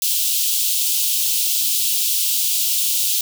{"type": "high-pass noise", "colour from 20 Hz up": "white", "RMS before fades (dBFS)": -19, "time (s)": [0.02, 3.21], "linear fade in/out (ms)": 2, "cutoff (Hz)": 2800, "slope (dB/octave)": 48, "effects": []}